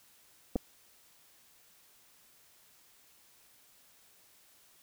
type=clicks; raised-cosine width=2 ms; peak=-18 dBFS; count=2; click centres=0.557 / 0.561 s; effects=white hiss -63 dBFS RMS until 4.82 s